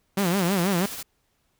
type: tone with vibrato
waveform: sawtooth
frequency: 185 Hz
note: F#3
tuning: in tune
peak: -17 dBFS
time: 0.17-0.86 s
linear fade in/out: 5 ms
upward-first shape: sine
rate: 6.2 Hz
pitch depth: 160 cents each way
type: noise with tremolo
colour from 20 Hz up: white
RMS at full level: -34 dBFS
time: 0.18-1.03 s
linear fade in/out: 5 ms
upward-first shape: triangle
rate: 15 Hz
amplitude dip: 35%
effects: pink hiss -70 dBFS RMS until 1.59 s